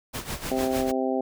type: noise with tremolo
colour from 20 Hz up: pink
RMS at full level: -31 dBFS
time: 0.13-0.92 s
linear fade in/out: 20 ms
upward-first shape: sine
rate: 6.6 Hz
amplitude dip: 75%
type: harmonic tone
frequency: 130.81 Hz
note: C3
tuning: in tune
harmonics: 2 / 3 / 4 / 5 / 6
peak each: -27 / -29 / -30 / -31 / -32 dBFS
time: 0.51-1.21 s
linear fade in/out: 5 ms
effects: none